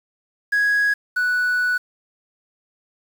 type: tone pair in turn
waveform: triangle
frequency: 1661.2 / 1480 Hz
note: G#6 / F#6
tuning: 0 / 0 cents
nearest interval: major second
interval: 200 cents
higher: first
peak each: -13 / -15 dBFS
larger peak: first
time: 0.52-0.94 / 1.16-1.78 s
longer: second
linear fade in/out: 10 ms
effects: tanh soft clip ceiling -10 dBFS + 7-bit